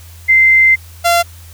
sine / sawtooth tone pair in turn, 2079 / 687.6 Hz, C7 / F5, -12 / -27 cents, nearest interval octave + perfect fifth, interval 1915 cents, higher first, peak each -5 dBFS, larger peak neither, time 0.28-0.76 / 1.04-1.23 s, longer first, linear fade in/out 20 ms, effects added 84 Hz sine -34 dBFS peak until 1.53 s + white hiss -42 dBFS RMS until 1.53 s

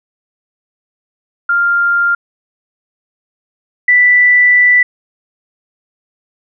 sine tone pair in turn, 1396.9 / 1975.5 Hz, F6 / B6, 0 / 0 cents, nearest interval tritone, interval 600 cents, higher second, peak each -9 / -5 dBFS, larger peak second, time 1.49-2.15 / 3.88-4.83 s, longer second, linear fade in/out 5 ms, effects none

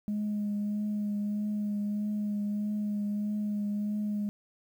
sine tone with vibrato, 207.8 Hz, G#3, 1 cent sharp, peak -27 dBFS, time 0.08-4.29 s, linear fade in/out 0 ms, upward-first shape triangle, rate 1.6 Hz, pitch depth 21 cents each way, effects tanh soft clip ceiling -26 dBFS + 10-bit

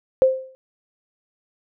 sine tone with exponential decay, 523.3 Hz, C5, in tune, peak -8 dBFS, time 0.22-0.55 s, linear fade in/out 0 ms, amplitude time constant 70 ms, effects none

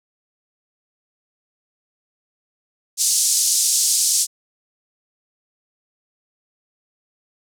pink band-pass noise, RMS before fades -18 dBFS, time 2.97-4.27 s, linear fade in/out 50 ms, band 5400 to 10000 Hz, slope 24 dB/octave, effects none

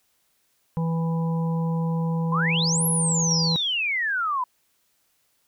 harmonic tone, 164.81 Hz, E3, in tune, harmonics 1 / 3 / 5 / 6, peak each -22 / -34 / -39 / -37 dBFS, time 0.77-3.56 s, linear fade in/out 0 ms
sine exponential two-way sweep, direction up then down, 973 to 11520 to 973 Hz, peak -22 dBFS, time 2.32-4.44 s, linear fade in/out 5 ms, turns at 2.86 s
sine tone with exponential decay, 5660 Hz, F8, 22 cents sharp, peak -23 dBFS, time 3.31-3.74 s, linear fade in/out 0 ms, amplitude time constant 93 ms
effects white hiss -68 dBFS RMS until 5.47 s

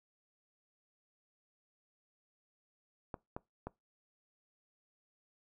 clicks, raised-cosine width 1 ms, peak -26 dBFS, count 3, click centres 3.142 / 3.365 / 3.67 s, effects noise-tail reverb RT60 0.2 s tail -22 dB re dry

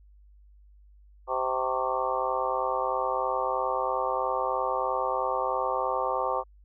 harmonic tone with a mistuned harmonic, 129.6 Hz, C3, 16 cents flat, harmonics 3 / 4 / 5 / 6 / 7 / 8 / 9, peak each -37 / -31 / -35 / -33 / -32 / -33 / -33 dBFS, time 1.27-6.44 s, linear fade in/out 50 ms, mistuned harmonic 8, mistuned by +76 cents, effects added 50 Hz sine -52 dBFS peak until 6.64 s

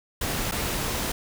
pink noise with dropouts, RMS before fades -28 dBFS, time 0.21-1.12 s, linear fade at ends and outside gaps 5 ms, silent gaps 0.513-0.52 s, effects none

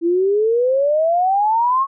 sine exponential sweep, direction up, 330 to 1108.7 Hz, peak -13 dBFS, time 0.01-1.87 s, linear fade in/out 50 ms, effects none

